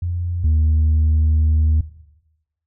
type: tone pair in turn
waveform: sine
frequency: 87.31 / 77.78 Hz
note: F2 / D#2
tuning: 0 / 0 cents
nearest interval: major second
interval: 200 cents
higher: first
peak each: -19 / -10 dBFS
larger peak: second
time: 0.02-0.44 / 0.44-1.81 s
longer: second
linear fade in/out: 5 ms
effects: noise-tail reverb RT60 0.9 s tail -17 dB re dry + tanh soft clip ceiling -11 dBFS